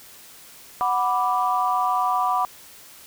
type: chord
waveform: sine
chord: B minor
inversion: second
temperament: equal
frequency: 740 / 987.8 / 1174.7 Hz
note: F#5 / B5 / D6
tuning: 0 / 0 / 0 cents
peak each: -23 dBFS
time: 0.81-2.45 s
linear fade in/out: 0 ms
effects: tanh soft clip ceiling -9 dBFS + white hiss -46 dBFS RMS until 3.06 s